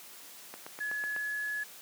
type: click train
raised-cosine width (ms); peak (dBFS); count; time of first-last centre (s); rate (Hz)
0.5; -27; 6; 0.54-1.163; 8.02
type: tone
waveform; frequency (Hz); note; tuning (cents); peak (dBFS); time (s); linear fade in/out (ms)
sine; 1698; G#6; +38; -32; 0.8-1.64; 10
effects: white hiss -50 dBFS RMS until 1.81 s + high-pass 200 Hz 12 dB/octave